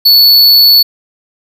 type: tone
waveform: square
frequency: 4435 Hz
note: C#8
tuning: in tune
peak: -3 dBFS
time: 0.05-0.83 s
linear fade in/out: 10 ms
effects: none